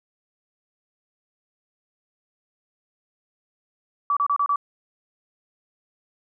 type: tone bursts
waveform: sine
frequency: 1151 Hz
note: D6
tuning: 35 cents flat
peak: -18 dBFS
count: 5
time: 4.1-4.559 s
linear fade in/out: 2 ms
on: 67 ms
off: 31 ms
effects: none